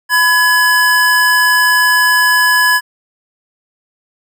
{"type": "tone pair together", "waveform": "square", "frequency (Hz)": [1002.1, 1690], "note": ["B5", "G#6"], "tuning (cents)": [25, 30], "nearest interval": "major sixth", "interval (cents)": 905, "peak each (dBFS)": [-15, -10], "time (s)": [0.09, 2.81], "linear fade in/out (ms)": 50, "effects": []}